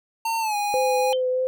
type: tone with pitch glide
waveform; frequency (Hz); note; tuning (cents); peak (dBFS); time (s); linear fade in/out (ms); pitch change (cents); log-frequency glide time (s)
square; 908 to 823.1; A#5 to G#5; -46 to -16; -23; 0.25-1.13; 5; -170; 0.4-0.56
type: tone with vibrato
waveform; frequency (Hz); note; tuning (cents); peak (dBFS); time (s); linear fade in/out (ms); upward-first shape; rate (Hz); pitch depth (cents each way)
sine; 511; C5; -41; -20; 0.74-1.47; 0; triangle; 3.2; 18
type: tone with exponential decay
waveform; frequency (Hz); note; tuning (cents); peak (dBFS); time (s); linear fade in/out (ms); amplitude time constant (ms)
sine; 3103; G7; -18; -23; 1.13-1.22; 0; 18
effects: none